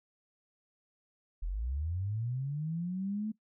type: linear sweep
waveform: sine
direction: up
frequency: 38.01 to 220 Hz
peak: -32 dBFS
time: 1.42-3.32 s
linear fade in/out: 10 ms
effects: noise-tail reverb RT60 0.1 s tail -18 dB re dry